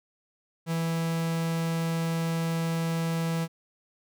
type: tone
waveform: 45% pulse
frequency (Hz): 164.81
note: E3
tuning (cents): 0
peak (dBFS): -26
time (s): 0.66-3.48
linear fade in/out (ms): 50
effects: none